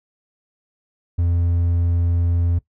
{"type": "tone", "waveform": "triangle", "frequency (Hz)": 86, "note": "F2", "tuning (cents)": -26, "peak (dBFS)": -14, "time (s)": [1.18, 2.59], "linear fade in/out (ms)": 10, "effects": ["noise-tail reverb RT60 0.1 s tail -18 dB re dry"]}